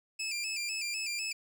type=tone with vibrato; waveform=20% pulse; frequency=2489 Hz; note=D#7; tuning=in tune; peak=-28 dBFS; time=0.19-1.33 s; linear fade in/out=10 ms; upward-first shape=square; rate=4 Hz; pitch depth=75 cents each way; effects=none